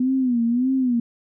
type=tone with vibrato; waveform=sine; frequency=247.8 Hz; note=B3; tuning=6 cents sharp; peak=-17 dBFS; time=0-1 s; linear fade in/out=5 ms; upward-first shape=sine; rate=1.7 Hz; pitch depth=120 cents each way; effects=none